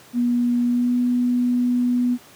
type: tone with pitch glide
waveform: sine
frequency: 241.8 to 245.6 Hz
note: B3 to B3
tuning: -36 to -9 cents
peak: -16 dBFS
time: 0.13-2.18 s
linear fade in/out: 50 ms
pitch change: +27 cents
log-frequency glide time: 0.65-0.95 s
effects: pink hiss -47 dBFS RMS until 2.35 s + high-pass 150 Hz 12 dB/octave